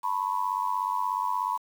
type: tone with amplitude modulation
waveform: sine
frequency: 987.8 Hz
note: B5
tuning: in tune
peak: -21 dBFS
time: 0.03-1.58 s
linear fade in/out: 20 ms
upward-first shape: sine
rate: 96.7 Hz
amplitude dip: 100%
effects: 8-bit